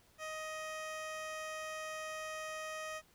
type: tone with low-pass filter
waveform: 15% pulse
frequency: 626 Hz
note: D#5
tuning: 10 cents sharp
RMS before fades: -43 dBFS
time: 0.18-3.02 s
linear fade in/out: 50 ms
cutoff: 11000 Hz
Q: 0.68
effects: pink hiss -67 dBFS RMS until 3.14 s